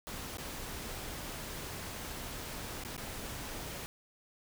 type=noise with dropouts; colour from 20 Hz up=pink; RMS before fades=-42 dBFS; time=0.07-3.86 s; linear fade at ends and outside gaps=0 ms; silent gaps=0.371-0.383 / 2.837-2.849 / 2.966-2.978 s; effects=none